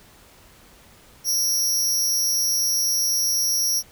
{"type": "tone with amplitude modulation", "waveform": "sawtooth", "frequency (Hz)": 5640, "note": "F8", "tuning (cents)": 16, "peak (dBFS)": -13, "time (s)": [1.24, 3.83], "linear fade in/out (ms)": 50, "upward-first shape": "sine", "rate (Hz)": 292, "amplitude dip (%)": 85, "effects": ["pink hiss -51 dBFS RMS until 3.91 s"]}